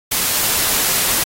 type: noise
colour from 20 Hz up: white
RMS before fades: -17 dBFS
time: 0.11-1.24 s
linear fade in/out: 10 ms
effects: AAC 48 kbps